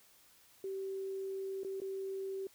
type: tone with dropouts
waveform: sine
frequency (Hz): 386.2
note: G4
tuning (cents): -26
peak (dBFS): -37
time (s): 0.64-2.47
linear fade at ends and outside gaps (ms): 2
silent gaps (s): 1.634-1.647 / 1.802-1.817
effects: white hiss -64 dBFS RMS until 2.54 s